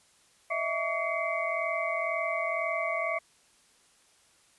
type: tone cluster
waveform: sine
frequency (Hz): 622 / 664 / 1138 / 2078 / 2251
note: D#5 / E5 / C#6 / C7 / C#7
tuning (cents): -1 / +12 / +45 / -12 / +26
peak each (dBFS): -37 / -32 / -34 / -34 / -36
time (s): 0.5-3.19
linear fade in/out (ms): 10
effects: white hiss -63 dBFS RMS until 4.58 s + resampled to 24000 Hz